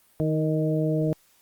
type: harmonic tone with a mistuned harmonic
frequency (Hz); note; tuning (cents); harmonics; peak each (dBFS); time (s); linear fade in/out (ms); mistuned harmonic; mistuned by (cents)
155.56; D#3; 0; 1 / 2 / 3 / 4; -24 / -27 / -29 / -30; 0.2-1.13; 0; 2; +18
effects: white hiss -61 dBFS RMS until 1.41 s + Opus 32 kbps